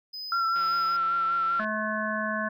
triangle tone with tremolo, 5020 Hz, D#8, 15 cents sharp, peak -33 dBFS, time 0.13-0.97 s, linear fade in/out 10 ms, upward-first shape sine, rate 2.1 Hz, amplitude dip 35%
sine tone with vibrato, 1354 Hz, E6, 46 cents sharp, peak -23 dBFS, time 0.32-1.6 s, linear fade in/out 2 ms, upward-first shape sine, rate 5.1 Hz, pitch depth 27 cents each way
click train, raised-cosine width 0.3 ms, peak -29 dBFS, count 193, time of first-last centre 0.56-1.645 s, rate 177 Hz
harmonic tone, 215.3 Hz, A3, 37 cents flat, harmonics 1 / 3 / 5 / 7 / 8, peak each -33 / -33 / -33 / -33 / -33 dBFS, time 1.59-2.49 s, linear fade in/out 10 ms
effects none

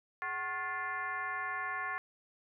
sine tone with frequency modulation, 1417 Hz, F6, 25 cents sharp, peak -34 dBFS, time 0.22-1.98 s, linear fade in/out 0 ms, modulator 333 Hz, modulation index 1.8, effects none

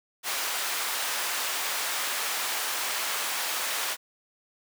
pink high-pass noise, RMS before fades -30 dBFS, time 0.23-3.97 s, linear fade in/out 50 ms, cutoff 940 Hz, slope 12 dB/octave, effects none

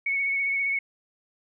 sine tone with vibrato, 2217 Hz, C#7, in tune, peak -23 dBFS, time 0.06-0.79 s, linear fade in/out 5 ms, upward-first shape sine, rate 15 Hz, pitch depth 21 cents each way, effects none

